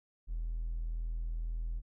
triangle tone, 41 Hz, E1, 9 cents flat, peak -30 dBFS, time 0.27-1.82 s, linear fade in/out 50 ms, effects tanh soft clip ceiling -30 dBFS

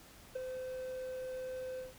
triangle tone with ADSR envelope, 514 Hz, C5, 31 cents flat, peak -31 dBFS, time 0.35-1.94 s, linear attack 10 ms, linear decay 11 ms, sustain -6 dB, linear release 160 ms, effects pink hiss -57 dBFS RMS until 1.98 s

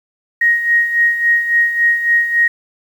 sine tone with tremolo, 1877 Hz, A#6, 11 cents sharp, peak -8 dBFS, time 0.41-2.48 s, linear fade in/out 5 ms, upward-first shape sine, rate 3.6 Hz, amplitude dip 65%, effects 7-bit

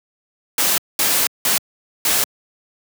white noise bursts at uneven times, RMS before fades -17 dBFS, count 4, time 0.58-0.78 / 0.99-1.27 / 1.45-1.58 / 2.05-2.24 s, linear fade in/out 2 ms, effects high-pass 150 Hz 12 dB/octave

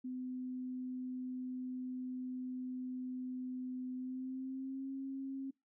sine tone with pitch glide, 254.2 to 269.3 Hz, C4 to C#4, -50 to -50 cents, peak -39 dBFS, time 0.04-5.51 s, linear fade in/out 10 ms, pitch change +100 cents, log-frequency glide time 3.95-4.88 s, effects noise-tail reverb RT60 0.2 s tail -23 dB re dry

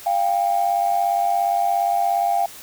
sine tone pair together, 698.5 / 795.7 Hz, F5 / G5, 0 / +26 cents, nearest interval major second, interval 226 cents, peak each -19 dBFS, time 0.06-2.46 s, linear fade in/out 5 ms, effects tanh soft clip ceiling -10 dBFS + white hiss -40 dBFS RMS until 2.62 s

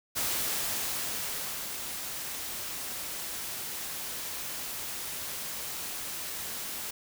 white noise with ADSR envelope, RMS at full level -30 dBFS, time 0.15-6.91 s, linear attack 24 ms, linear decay 1500 ms, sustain -7 dB, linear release 8 ms, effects none

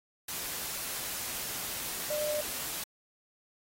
sine tone in noise, 600 Hz, D5, 37 cents sharp, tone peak -30 dBFS, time 2.1-2.41 s, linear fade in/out 5 ms, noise white, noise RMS -37 dBFS, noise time 0.28-2.84 s, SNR +4 dB, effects AAC 48 kbps

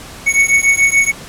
square beating tone pair, 2217 / 2223.9 Hz, C#7 / C#7, 0 / +5 cents, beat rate 6.9 Hz, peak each -13 dBFS, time 0.26-1.12 s, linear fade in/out 20 ms, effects pink hiss -33 dBFS RMS until 1.28 s + low-pass 11000 Hz 12 dB/octave

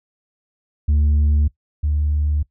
sine tone pair in turn, 74.1 / 74.4 Hz, D2 / D2, +16 / +23 cents, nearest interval unison, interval 7 cents, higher second, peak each -10 / -15 dBFS, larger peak first, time 0.88-1.48 / 1.83-2.43 s, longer neither, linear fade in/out 10 ms, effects noise-tail reverb RT60 0.1 s tail -20 dB re dry + tanh soft clip ceiling -12 dBFS

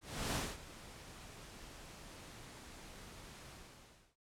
pink noise with ADSR envelope, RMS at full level -36 dBFS, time 0.01-4.16 s, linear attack 340 ms, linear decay 220 ms, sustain -17 dB, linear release 690 ms, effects low-pass 10000 Hz 12 dB/octave

